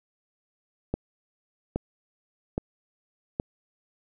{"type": "click train", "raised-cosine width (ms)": 2, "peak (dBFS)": -13, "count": 4, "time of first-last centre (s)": [0.94, 3.399], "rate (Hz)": 1.22, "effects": []}